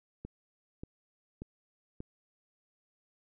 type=click train; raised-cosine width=3 ms; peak=-28 dBFS; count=4; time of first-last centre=0.25-2.004 s; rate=1.71 Hz; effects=none